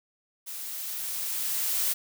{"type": "noise with level ramp", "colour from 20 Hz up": "blue", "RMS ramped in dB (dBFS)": [-38, -26], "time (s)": [0.46, 1.94], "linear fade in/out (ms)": 20, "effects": []}